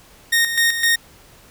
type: tone with tremolo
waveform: sawtooth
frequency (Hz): 1853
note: A#6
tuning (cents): -11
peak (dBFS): -10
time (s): 0.32-0.96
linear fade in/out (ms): 10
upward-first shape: square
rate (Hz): 3.9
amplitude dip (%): 60
effects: pink hiss -48 dBFS RMS until 1.5 s